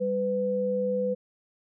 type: tone pair together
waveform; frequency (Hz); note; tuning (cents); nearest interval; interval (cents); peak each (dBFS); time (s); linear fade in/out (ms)
sine; 196.77 / 501; G3 / B4; +7 / +25; octave + major third; 1618; -31 / -25; 0-1.15; 20
effects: none